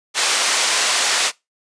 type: band-pass noise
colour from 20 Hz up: white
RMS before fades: -18 dBFS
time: 0.14-1.32 s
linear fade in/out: 50 ms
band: 560 to 6800 Hz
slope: 12 dB/octave
effects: noise-tail reverb RT60 0.2 s tail -22 dB re dry + resampled to 22050 Hz